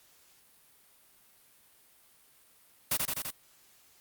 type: noise with echo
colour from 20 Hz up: white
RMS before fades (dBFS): -28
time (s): 2.91-2.97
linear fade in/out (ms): 5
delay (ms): 84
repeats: 4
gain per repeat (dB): -2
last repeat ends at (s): 3.306
effects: white hiss -62 dBFS RMS until 4 s + Opus 48 kbps